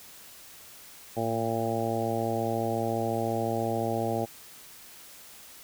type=harmonic tone with a mistuned harmonic; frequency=114.3 Hz; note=A#2; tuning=34 cents flat; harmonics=1 / 2 / 3 / 4 / 5 / 6 / 7; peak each=-34 / -34 / -34 / -34 / -34 / -34 / -34 dBFS; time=1.16-4.26 s; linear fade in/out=20 ms; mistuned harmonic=1; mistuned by=-45 cents; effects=white hiss -49 dBFS RMS until 5.63 s